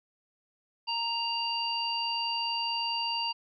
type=harmonic tone; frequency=932.3 Hz; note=A#5; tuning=in tune; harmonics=1 / 3 / 5; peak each=-33 / -33 / -33 dBFS; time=0.87-3.33 s; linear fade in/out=20 ms; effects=none